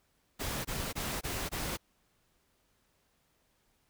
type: noise bursts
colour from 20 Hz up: pink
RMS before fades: -36 dBFS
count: 5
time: 0.39-1.774 s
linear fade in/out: 20 ms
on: 260 ms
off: 21 ms
effects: pink hiss -73 dBFS RMS until 3.89 s